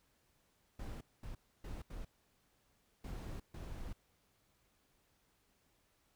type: noise bursts at uneven times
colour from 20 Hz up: brown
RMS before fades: -45 dBFS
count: 6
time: 0.79-1.01 / 1.23-1.35 / 1.64-1.82 / 1.9-2.05 / 3.04-3.4 / 3.54-3.93 s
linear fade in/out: 5 ms
effects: pink hiss -75 dBFS RMS until 6.15 s